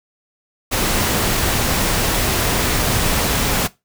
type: noise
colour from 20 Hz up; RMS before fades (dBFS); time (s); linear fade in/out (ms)
pink; -18; 0.71-3.68; 20
effects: noise-tail reverb RT60 0.2 s tail -18 dB re dry